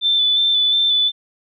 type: tone with vibrato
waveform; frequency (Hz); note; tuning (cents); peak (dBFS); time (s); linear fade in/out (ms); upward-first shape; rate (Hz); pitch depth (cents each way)
sine; 3520; A7; 0; -13; 0.01-1.12; 50; square; 2.8; 17
effects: none